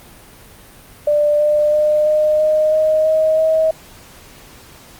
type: tone with pitch steps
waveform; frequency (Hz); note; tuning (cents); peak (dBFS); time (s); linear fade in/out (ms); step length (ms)
sine; 592 / 598.2 / 604.4 / 610.8 / 617.1 / 623.6 / 630.1 / 636.7; D5 / D5 / D5 / D#5 / D#5 / D#5 / D#5 / D#5; +14 / +32 / +50 / -32 / -14 / +4 / +22 / +40; -11; 1.07-3.71; 5; 330
effects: pink hiss -42 dBFS RMS until 4.99 s + Opus 32 kbps